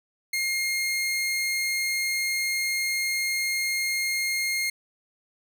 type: tone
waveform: sawtooth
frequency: 2132 Hz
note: C7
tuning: 32 cents sharp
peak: -21 dBFS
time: 0.33-4.7 s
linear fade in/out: 5 ms
effects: none